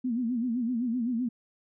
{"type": "tone with vibrato", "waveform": "sine", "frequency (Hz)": 240, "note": "B3", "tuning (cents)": -49, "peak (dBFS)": -26, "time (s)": [0.04, 1.29], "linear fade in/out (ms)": 10, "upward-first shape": "sine", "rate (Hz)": 7.8, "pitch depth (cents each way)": 120, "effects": []}